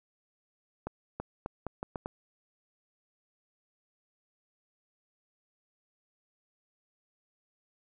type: accelerating click train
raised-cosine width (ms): 1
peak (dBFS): -21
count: 7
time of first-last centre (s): 0.87-2.059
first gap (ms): 330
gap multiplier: 0.79
effects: none